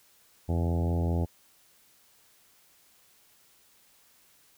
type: harmonic tone with a mistuned harmonic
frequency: 84.7 Hz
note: E2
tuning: 48 cents sharp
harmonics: 1 / 2 / 3 / 4 / 5 / 6 / 7 / 8 / 9 / 10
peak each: -26 / -32 / -36 / -38 / -40 / -42 / -43 / -44 / -45 / -46 dBFS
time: 0.48-1.26 s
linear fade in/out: 20 ms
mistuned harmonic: 1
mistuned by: +23 cents
effects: white hiss -62 dBFS RMS until 4.57 s